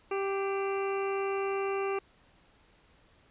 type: harmonic tone with a mistuned harmonic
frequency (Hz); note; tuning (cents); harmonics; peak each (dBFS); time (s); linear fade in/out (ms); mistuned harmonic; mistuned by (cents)
392; G4; 0; 1 / 2 / 3 / 4 / 5 / 6 / 7; -30 / -38 / -38 / -47 / -48 / -43 / -44; 0.11-1.99; 5; 5; +57
effects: pink hiss -63 dBFS RMS until 3.3 s + resampled to 8000 Hz